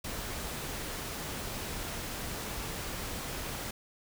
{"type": "noise", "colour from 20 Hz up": "pink", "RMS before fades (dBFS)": -38, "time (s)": [0.04, 3.71], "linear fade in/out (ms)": 5, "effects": []}